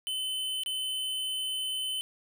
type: tone with dropouts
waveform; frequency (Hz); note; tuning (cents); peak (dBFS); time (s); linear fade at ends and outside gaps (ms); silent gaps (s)
square; 3043; F#7; +48; -31; 0.07-2.01; 0; 0.635-0.661
effects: none